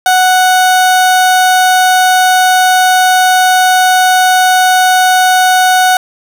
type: tone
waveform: 30% pulse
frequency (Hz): 740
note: F#5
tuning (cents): 0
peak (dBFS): -3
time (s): 0.06-5.97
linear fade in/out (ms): 2
effects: none